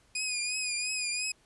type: tone with vibrato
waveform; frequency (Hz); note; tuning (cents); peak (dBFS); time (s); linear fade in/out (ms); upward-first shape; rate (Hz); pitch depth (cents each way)
15% pulse; 2474; D#7; -10; -23; 0.15-1.32; 5; triangle; 2.9; 64
effects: pink hiss -65 dBFS RMS until 1.45 s + resampled to 24000 Hz